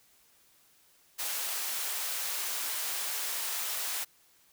white high-pass noise, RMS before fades -34 dBFS, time 1.18-4.05 s, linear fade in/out 20 ms, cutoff 610 Hz, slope 12 dB/octave, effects white hiss -64 dBFS RMS until 4.52 s

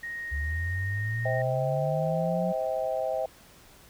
sine tone with pitch glide, 1869 to 1852.9 Hz, A#6 to A#6, +4 to -11 cents, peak -33 dBFS, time 0.03-1.42 s, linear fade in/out 5 ms, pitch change -15 cents, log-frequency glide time 0.14-0.81 s
sine linear sweep, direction up, 69.3 to 181.9 Hz, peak -28 dBFS, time 0.31-2.53 s, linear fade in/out 20 ms
sine chord, C major, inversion none, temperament equal with one note detuned, 523.3 / 642.3 / 784 Hz, C5 / E5 / G5, 0 / -45 / 0 cents, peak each -31 / -29 / -34 dBFS, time 1.25-3.26 s, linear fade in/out 5 ms
effects pink hiss -54 dBFS RMS until 3.89 s

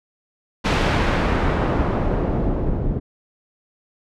pink noise with low-pass filter sweep, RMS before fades -20 dBFS, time 0.64-3 s, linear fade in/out 20 ms, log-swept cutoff 3700 to 320 Hz, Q 0.7, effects none

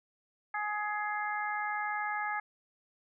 harmonic tone, 419 Hz, G#4, 15 cents sharp, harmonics 2 / 3 / 4 / 5, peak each -35 / -38 / -37 / -40 dBFS, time 0.54-2.4 s, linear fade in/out 5 ms, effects none

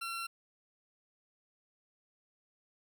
20% pulse tone, 1360 Hz, F6, 46 cents flat, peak -32 dBFS, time 0.01-0.27 s, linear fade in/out 10 ms, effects none

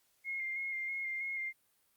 sine tone with vibrato, 2132 Hz, C7, 32 cents sharp, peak -35 dBFS, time 0.24-1.53 s, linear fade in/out 50 ms, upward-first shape square, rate 3.1 Hz, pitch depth 21 cents each way, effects white hiss -73 dBFS RMS until 1.96 s + Opus 48 kbps

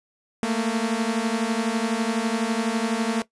sawtooth beating tone pair, 220 / 232 Hz, A3 / A#3, 0 / -8 cents, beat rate 12 Hz, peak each -21 dBFS, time 0.43-3.22 s, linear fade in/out 0 ms, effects noise-tail reverb RT60 0.1 s tail -17 dB re dry + resampled to 24000 Hz

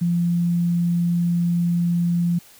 sine tone, 172.6 Hz, F3, 20 cents flat, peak -17 dBFS, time 0.01-2.39 s, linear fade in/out 10 ms, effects white hiss -49 dBFS RMS until 2.59 s

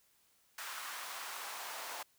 pink noise with high-pass filter sweep, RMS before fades -44 dBFS, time 0.58-2.03 s, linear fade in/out 5 ms, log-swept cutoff 1300 to 760 Hz, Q 1.7, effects white hiss -71 dBFS RMS until 2.18 s

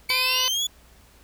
30% pulse linear sweep, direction up, 2252 to 3459 Hz, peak -20 dBFS, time 0.09-0.67 s, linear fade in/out 5 ms
harmonic tone, 511 Hz, C5, 41 cents flat, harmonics 1 / 2 / 3 / 4 / 5 / 6 / 7 / 8 / 9 / 10, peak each -38 / -30 / -40 / -36 / -34 / -31 / -31 / -32 / -29 / -37 dBFS, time 0.1-0.48 s, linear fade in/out 0 ms
effects added 60 Hz sine -55 dBFS peak until 1.23 s + pink hiss -55 dBFS RMS until 1.23 s

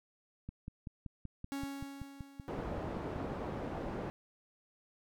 click train, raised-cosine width 5 ms, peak -30 dBFS, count 15, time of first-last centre 0.49-3.162 s, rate 5.24 Hz
45% pulse tone with exponential decay, 277.2 Hz, C#4, in tune, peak -36 dBFS, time 1.52-3.27 s, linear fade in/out 0 ms, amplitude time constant 380 ms
white low-pass noise, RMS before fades -40 dBFS, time 2.48-4.1 s, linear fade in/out 0 ms, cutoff 580 Hz, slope 12 dB/octave
effects none

